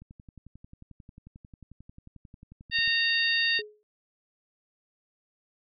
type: click train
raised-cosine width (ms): 5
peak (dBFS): -35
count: 33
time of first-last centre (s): 0.02-2.877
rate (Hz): 11.2
type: harmonic tone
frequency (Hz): 922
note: A#5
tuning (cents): -19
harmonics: 2 / 3 / 4 / 5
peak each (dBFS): -26 / -28 / -29 / -30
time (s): 2.71-3.62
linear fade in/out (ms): 50
type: tone with exponential decay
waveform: sine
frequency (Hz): 422.4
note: G#4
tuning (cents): +29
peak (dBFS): -31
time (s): 3.59-3.83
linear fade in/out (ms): 0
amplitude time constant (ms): 51
effects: MP3 48 kbps